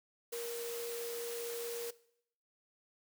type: tone in noise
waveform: sine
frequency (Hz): 470.4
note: A#4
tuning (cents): +16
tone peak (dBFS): -38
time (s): 0.32-1.91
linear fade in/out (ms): 10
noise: white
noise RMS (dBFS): -45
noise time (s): 0.32-1.91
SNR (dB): +4
effects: noise-tail reverb RT60 0.7 s tail -20 dB re dry + high-pass 300 Hz 12 dB/octave